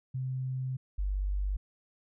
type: tone pair in turn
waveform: sine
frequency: 130 / 48.69 Hz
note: C3 / G1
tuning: -11 / -11 cents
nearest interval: octave + perfect fourth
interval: 1700 cents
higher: first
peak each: -31 / -28 dBFS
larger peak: second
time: 0.14-0.77 / 0.98-1.57 s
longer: first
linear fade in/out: 10 ms
effects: none